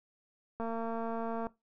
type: click train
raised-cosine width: 1 ms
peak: -24 dBFS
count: 199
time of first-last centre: 0.6-1.468 s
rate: 228 Hz
effects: noise-tail reverb RT60 0.2 s tail -19 dB re dry